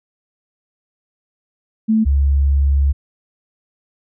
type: tone pair in turn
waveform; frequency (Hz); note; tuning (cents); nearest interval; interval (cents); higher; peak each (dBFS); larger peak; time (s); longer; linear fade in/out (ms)
sine; 220 / 69.7; A3 / C#2; 0 / +10; octave + minor sixth; 1990; first; -11; neither; 1.88-2.05 / 2.05-2.93; second; 20
effects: none